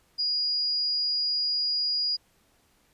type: tone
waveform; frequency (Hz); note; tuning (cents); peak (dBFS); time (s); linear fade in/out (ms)
sine; 4878; D#8; -35; -24; 0.18-2.17; 20
effects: pink hiss -65 dBFS RMS until 2.93 s + resampled to 32000 Hz